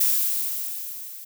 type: noise with level ramp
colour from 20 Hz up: violet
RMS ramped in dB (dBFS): -19 to -40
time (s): 0-1.25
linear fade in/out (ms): 10
effects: none